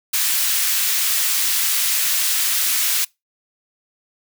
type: high-pass noise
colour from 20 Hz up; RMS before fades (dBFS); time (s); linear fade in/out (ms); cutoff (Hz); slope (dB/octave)
white; -19; 0.13-3.05; 10; 1700; 12
effects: noise-tail reverb RT60 0.2 s tail -24 dB re dry